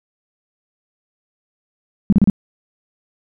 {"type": "tone bursts", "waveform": "sine", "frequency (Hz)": 200.7, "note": "G3", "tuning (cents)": 41, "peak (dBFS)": -7, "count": 4, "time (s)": [2.1, 2.299], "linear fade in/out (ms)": 0, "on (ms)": 25, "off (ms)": 33, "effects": []}